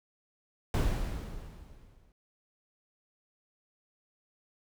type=noise with exponential decay; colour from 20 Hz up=brown; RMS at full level=-24 dBFS; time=0.74-2.12 s; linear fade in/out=1 ms; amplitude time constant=300 ms; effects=none